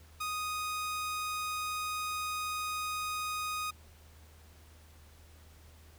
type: tone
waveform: sawtooth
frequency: 1244.5 Hz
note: D#6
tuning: in tune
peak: -30 dBFS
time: 0.2-3.71 s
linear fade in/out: 10 ms
effects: added 78 Hz sine -55 dBFS peak until 5.98 s + pink hiss -61 dBFS RMS until 5.98 s